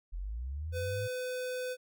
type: linear sweep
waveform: sine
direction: up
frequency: 40.11 to 108.9 Hz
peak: -35 dBFS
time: 0.12-1.08 s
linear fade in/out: 20 ms
type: tone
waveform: square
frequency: 504 Hz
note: B4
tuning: 35 cents sharp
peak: -35 dBFS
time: 0.72-1.77 s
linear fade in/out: 50 ms
effects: none